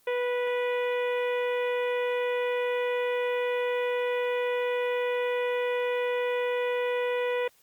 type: harmonic tone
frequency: 491.2 Hz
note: B4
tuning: 9 cents flat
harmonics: 1 / 2 / 3 / 4 / 5 / 6 / 7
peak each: -26 / -36 / -41 / -37 / -39 / -46 / -48 dBFS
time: 0.07-7.48 s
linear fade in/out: 5 ms
effects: white hiss -63 dBFS RMS until 7.62 s + Opus 24 kbps